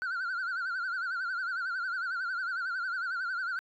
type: tone with vibrato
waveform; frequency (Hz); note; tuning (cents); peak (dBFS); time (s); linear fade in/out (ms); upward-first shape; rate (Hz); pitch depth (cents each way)
sine; 1457; F#6; -27; -28; 0.02-3.59; 0; sine; 11; 110
effects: tanh soft clip ceiling -30 dBFS